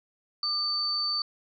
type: tone pair together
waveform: sine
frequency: 1206 / 4553 Hz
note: D6 / C#8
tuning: +46 / +45 cents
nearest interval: octave + major seventh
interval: 2299 cents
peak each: -36 / -26 dBFS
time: 0.43-1.22 s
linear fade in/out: 2 ms
effects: none